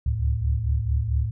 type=tone cluster; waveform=sine; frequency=69 / 73.5 / 109.5 Hz; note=C#2 / D2 / A2; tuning=-7 / +2 / -8 cents; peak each=-25 dBFS; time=0.06-1.31 s; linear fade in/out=5 ms; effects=none